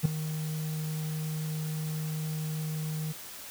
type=tone with ADSR envelope; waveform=triangle; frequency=155.56 Hz; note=D#3; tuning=in tune; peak=-15 dBFS; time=0.03-3.13 s; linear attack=24 ms; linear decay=6 ms; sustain=-14 dB; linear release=18 ms; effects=white hiss -44 dBFS RMS until 3.5 s